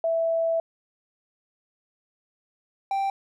sine / triangle tone pair in turn, 659.3 / 784 Hz, E5 / G5, 0 / 0 cents, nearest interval minor third, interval 300 cents, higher second, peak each -21 dBFS, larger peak neither, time 0.04-0.6 / 2.91-3.1 s, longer first, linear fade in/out 2 ms, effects none

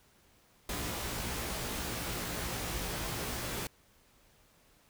pink noise with comb filter, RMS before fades -37 dBFS, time 0.69-3.67 s, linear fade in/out 2 ms, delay 17 ms, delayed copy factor +0.75, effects pink hiss -65 dBFS RMS until 4.89 s

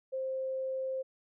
sine tone, 526 Hz, C5, 9 cents sharp, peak -32 dBFS, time 0.12-1.03 s, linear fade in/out 20 ms, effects none

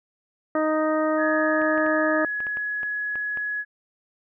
harmonic tone, 311.1 Hz, D#4, in tune, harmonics 1 / 2 / 3 / 4 / 5 / 6, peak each -24 / -23 / -34 / -28 / -37 / -35 dBFS, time 0.55-2.25 s, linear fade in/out 2 ms
sine tone, 1684 Hz, G#6, 24 cents sharp, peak -25 dBFS, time 1.17-3.65 s, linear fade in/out 50 ms
clicks, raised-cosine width 0.5 ms, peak -23 dBFS, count 9, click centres 1.617 / 1.778 / 1.864 / 2.404 / 2.468 / 2.571 / 2.832 / 3.156 / 3.373 s
effects none

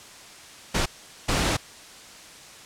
pink noise bursts at uneven times, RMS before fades -23 dBFS, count 2, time 0.74-0.86 / 1.28-1.57 s, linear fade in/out 10 ms, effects white hiss -45 dBFS RMS until 2.65 s + low-pass 8000 Hz 12 dB/octave

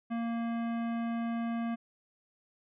sine tone with hard clipping, 231.8 Hz, A#3, 10 cents flat, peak -33 dBFS, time 0.1-1.76 s, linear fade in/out 20 ms, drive 16 dB, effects resampled to 8000 Hz

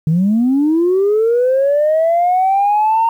sine linear sweep, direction up, 150.5 to 923 Hz, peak -9 dBFS, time 0.07-3.09 s, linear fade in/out 2 ms, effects tanh soft clip ceiling -7 dBFS + 8-bit

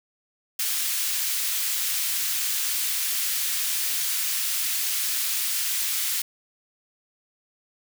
white high-pass noise, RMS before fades -26 dBFS, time 0.59-6.22 s, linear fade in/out 5 ms, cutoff 2000 Hz, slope 12 dB/octave, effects none

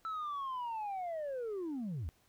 sine linear sweep, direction down, 1328 to 65.41 Hz, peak -34 dBFS, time 0.05-2.09 s, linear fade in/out 0 ms, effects tanh soft clip ceiling -35 dBFS + pink hiss -70 dBFS RMS until 2.28 s

